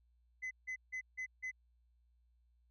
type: tone bursts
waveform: sine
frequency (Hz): 2029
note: B6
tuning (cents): +46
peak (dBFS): -36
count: 5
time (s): 0.42-1.515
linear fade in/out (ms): 20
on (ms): 91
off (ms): 160
effects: tanh soft clip ceiling -38 dBFS + added 59 Hz sine -69 dBFS peak until 2.7 s